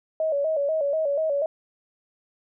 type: tone with vibrato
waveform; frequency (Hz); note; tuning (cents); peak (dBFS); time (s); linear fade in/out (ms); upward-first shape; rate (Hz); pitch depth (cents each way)
sine; 599; D5; +34; -21; 0.2-1.46; 2; square; 4.1; 99
effects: none